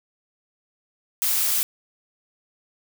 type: noise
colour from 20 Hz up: blue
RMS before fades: -22 dBFS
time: 1.22-1.63 s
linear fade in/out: 0 ms
effects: none